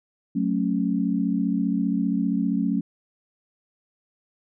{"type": "chord", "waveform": "sine", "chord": "F# minor", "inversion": "none", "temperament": "equal with one note detuned", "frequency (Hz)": [185, 220, 275.3], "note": ["F#3", "A3", "C#4"], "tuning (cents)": [0, 0, -12], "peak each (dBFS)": -25, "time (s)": [0.35, 2.81], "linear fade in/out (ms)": 10, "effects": []}